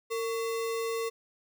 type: tone with sample-and-hold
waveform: sine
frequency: 456.4 Hz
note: A#4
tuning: 37 cents flat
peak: -29 dBFS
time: 0.1-1.1 s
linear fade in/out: 20 ms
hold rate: 1575 Hz
effects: none